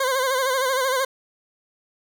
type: tone with vibrato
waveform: 20% pulse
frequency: 523.3 Hz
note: C5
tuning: in tune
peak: -15 dBFS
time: 0-1.05 s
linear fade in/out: 5 ms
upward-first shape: sine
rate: 13 Hz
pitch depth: 72 cents each way
effects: none